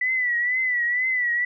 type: tone with vibrato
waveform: sine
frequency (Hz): 1975.5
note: B6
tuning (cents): 0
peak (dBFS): -20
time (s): 0.01-1.45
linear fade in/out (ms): 5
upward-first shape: triangle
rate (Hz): 2.1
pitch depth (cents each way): 82
effects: none